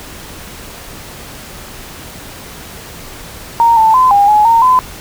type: tone with pitch steps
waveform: sine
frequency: 928 / 885 / 1022 / 808 / 843 / 918 / 1017 Hz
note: A#5 / A5 / C6 / G#5 / G#5 / A#5 / C6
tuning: -8 / +10 / -41 / -48 / +26 / -27 / -50 cents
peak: -5 dBFS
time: 3.6-4.79 s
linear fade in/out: 0 ms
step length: 170 ms
effects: pink hiss -31 dBFS RMS until 5 s